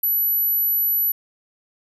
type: tone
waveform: sine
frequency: 11850 Hz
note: F#9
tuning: 1 cent sharp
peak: -17 dBFS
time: 0.03-1.12 s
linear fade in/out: 5 ms
effects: none